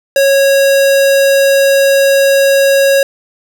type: tone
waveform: square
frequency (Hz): 550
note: C#5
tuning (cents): -14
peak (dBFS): -7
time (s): 0.16-3.03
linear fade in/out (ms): 2
effects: none